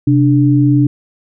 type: tone pair together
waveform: sine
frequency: 130 / 293.7 Hz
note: C3 / D4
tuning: -11 / 0 cents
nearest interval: octave + major second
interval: 1411 cents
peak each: -10 dBFS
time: 0.07-0.87 s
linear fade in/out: 5 ms
effects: none